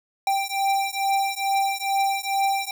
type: beating tone pair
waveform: square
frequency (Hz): 784 / 786.3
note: G5 / G5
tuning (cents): 0 / +5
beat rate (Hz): 2.3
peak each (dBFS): -25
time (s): 0.27-2.71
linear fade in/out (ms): 2
effects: none